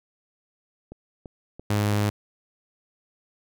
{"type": "click train", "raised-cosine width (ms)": 2, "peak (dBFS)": -26, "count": 4, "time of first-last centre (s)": [0.92, 1.934], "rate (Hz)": 2.96}
{"type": "tone", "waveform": "sawtooth", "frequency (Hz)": 103.83, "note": "G#2", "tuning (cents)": 0, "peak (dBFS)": -17, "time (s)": [1.7, 2.1], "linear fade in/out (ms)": 5}
{"effects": []}